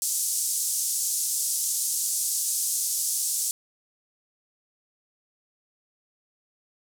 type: band-pass noise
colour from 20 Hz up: pink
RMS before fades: -27 dBFS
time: 0.02-3.51 s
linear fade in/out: 0 ms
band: 6300 to 12000 Hz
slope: 24 dB/octave
effects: none